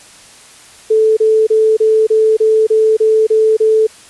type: tone bursts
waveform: sine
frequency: 437.9 Hz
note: A4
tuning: 8 cents flat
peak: -7 dBFS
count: 10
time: 0.9-3.87 s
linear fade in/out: 10 ms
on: 270 ms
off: 30 ms
effects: white hiss -40 dBFS RMS until 4.09 s + resampled to 24000 Hz